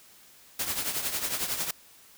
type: noise with tremolo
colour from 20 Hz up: white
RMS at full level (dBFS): -28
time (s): 0.59-1.71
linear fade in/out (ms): 5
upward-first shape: triangle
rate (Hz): 11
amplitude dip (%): 70
effects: white hiss -55 dBFS RMS until 2.17 s